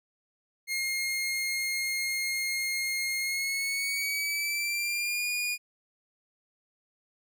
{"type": "tone with pitch glide", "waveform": "sawtooth", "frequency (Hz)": [2137, 2441], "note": ["C7", "D#7"], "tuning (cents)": [36, -34], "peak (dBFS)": -25, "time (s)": [0.67, 5.58], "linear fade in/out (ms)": 50, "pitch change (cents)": 230, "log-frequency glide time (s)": [3.18, 5.29], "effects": []}